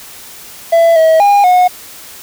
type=tone with pitch steps; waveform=triangle; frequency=668 / 642 / 811 / 726 Hz; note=E5 / E5 / G#5 / F#5; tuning=+23 / -46 / -41 / -33 cents; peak=-3 dBFS; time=0.72-1.68 s; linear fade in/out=10 ms; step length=240 ms; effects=white hiss -33 dBFS RMS until 2.22 s